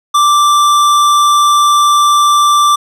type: tone with hard clipping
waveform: sine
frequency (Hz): 1174.7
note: D6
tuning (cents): 0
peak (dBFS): -8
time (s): 0.14-2.76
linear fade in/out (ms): 10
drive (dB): 15
effects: none